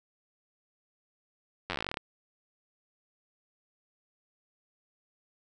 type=slowing click train; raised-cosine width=0.3 ms; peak=-16 dBFS; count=16; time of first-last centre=1.7-1.972 s; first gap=10 ms; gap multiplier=1.08; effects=none